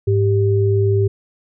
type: tone pair together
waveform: sine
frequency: 103.83 / 392.3 Hz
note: G#2 / G4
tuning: 0 / +1 cents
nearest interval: octave + major seventh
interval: 2301 cents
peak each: -14 / -17 dBFS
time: 0.07-1.08 s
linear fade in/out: 10 ms
effects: none